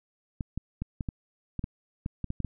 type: clicks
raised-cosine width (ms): 5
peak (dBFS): -19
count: 12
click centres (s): 0.408 / 0.576 / 0.82 / 1.008 / 1.088 / 1.593 / 1.641 / 2.061 / 2.243 / 2.304 / 2.403 / 2.447
effects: none